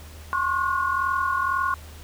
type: tone cluster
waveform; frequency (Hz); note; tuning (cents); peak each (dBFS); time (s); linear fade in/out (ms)
sine; 1063 / 1105 / 1445; C6 / C#6 / F#6; +27 / -6 / -41; -25 / -26 / -26; 0.33-1.74; 0
effects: added 77 Hz sine -41 dBFS peak until 2.03 s + pink hiss -47 dBFS RMS until 2.03 s